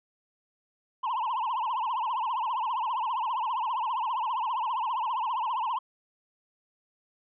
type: tone with vibrato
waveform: triangle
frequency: 956 Hz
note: A#5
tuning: 43 cents sharp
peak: -25 dBFS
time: 1.03-5.79 s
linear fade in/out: 10 ms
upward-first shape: triangle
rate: 15 Hz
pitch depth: 230 cents each way
effects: resampled to 8000 Hz